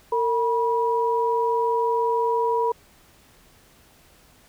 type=tone pair together; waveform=sine; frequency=457.2 / 968.8 Hz; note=A#4 / B5; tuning=-34 / -34 cents; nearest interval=octave + minor second; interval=1300 cents; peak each=-22 dBFS; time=0.12-2.72 s; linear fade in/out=5 ms; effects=pink hiss -55 dBFS RMS until 4.48 s